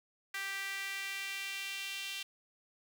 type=tone with high-pass filter sweep; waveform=sawtooth; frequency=392 Hz; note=G4; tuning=in tune; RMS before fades=-40 dBFS; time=0.34-2.23 s; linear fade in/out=5 ms; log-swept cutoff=1800 to 2900 Hz; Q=2.8; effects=none